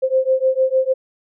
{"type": "beating tone pair", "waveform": "sine", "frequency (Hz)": [520, 526.6], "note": ["C5", "C5"], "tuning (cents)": [-11, 11], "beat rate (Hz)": 6.6, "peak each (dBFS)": -17, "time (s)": [0.02, 0.94], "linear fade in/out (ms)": 20, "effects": []}